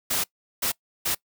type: noise bursts at uneven times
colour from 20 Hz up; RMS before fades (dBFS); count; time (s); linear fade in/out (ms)
white; -25; 3; 0.1-0.24 / 0.62-0.72 / 1.05-1.15; 10
effects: noise-tail reverb RT60 0.1 s tail -23 dB re dry